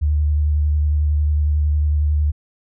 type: tone with vibrato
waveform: sine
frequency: 74.7 Hz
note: D2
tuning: 30 cents sharp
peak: -14 dBFS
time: 0.01-2.32 s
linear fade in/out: 20 ms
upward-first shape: sine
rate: 11 Hz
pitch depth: 23 cents each way
effects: none